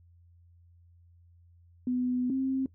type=tone pair in turn; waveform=sine; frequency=250 / 264.9 Hz; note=B3 / C4; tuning=+21 / +22 cents; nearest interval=minor second; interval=101 cents; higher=second; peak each=-26 / -26 dBFS; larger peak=neither; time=1.87-2.3 / 2.3-2.66 s; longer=first; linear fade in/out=2 ms; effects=noise-tail reverb RT60 0.1 s tail -19 dB re dry + added 86 Hz sine -56 dBFS peak until 2.74 s